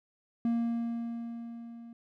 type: tone with level ramp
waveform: triangle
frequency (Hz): 233.1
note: A#3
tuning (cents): 0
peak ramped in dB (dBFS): -23 to -43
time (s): 0.45-1.93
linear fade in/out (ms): 2
effects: none